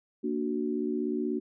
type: chord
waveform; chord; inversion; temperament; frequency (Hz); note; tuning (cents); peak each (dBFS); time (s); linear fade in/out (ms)
sine; Bb augmented; none; equal; 233.1 / 293.7 / 370; Bb3 / D4 / F#4; 0 / 0 / 0; -32; 0.23-1.4; 20
effects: none